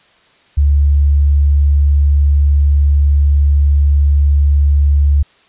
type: tone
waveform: sine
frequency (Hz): 71.7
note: D2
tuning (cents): -41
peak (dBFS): -7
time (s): 0.57-5.23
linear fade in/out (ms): 10
effects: white hiss -50 dBFS RMS until 5.48 s + resampled to 8000 Hz